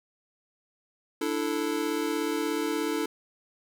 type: chord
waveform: square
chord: D suspended second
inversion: none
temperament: just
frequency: 293.7 / 330.4 / 440.5 Hz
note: D4 / E4 / A4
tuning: 0 / +4 / +2 cents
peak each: -32 dBFS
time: 1.21-3.06 s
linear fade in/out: 5 ms
effects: none